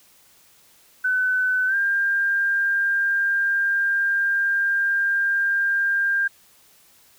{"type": "tone with pitch glide", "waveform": "sine", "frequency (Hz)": [1509, 1597.8], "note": ["F#6", "G6"], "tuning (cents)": [34, 33], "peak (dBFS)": -18, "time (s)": [1.04, 6.28], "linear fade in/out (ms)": 10, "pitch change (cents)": 99, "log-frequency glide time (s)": [1.67, 1.75], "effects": ["white hiss -55 dBFS RMS until 7.18 s"]}